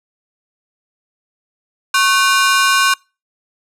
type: ring-modulated tone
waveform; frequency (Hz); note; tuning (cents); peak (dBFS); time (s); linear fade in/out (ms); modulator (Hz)
sawtooth; 1307; E6; -15; -4; 1.94-2.94; 5; 211
effects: noise-tail reverb RT60 0.3 s tail -26 dB re dry + low-pass 11000 Hz 12 dB/octave